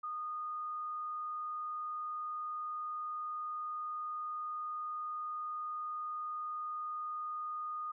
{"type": "tone", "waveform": "sine", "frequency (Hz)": 1230, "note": "D#6", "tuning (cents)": -20, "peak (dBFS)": -37, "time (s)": [0.03, 7.92], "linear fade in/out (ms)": 10, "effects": []}